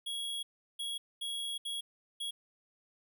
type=tone bursts at uneven times; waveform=square; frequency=3322 Hz; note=G#7; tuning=in tune; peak=-36 dBFS; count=5; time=0.06-0.43 / 0.79-0.98 / 1.21-1.58 / 1.65-1.81 / 2.2-2.31 s; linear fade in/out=10 ms; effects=none